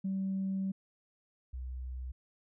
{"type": "tone pair in turn", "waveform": "sine", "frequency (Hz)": [192.3, 63.4], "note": ["G3", "B1"], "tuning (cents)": [-33, 46], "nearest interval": "octave + perfect fifth", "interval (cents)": 1921, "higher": "first", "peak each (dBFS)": [-30, -37], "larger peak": "first", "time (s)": [[0.04, 0.72], [1.53, 2.12]], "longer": "first", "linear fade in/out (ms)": 10, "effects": ["tanh soft clip ceiling -27 dBFS"]}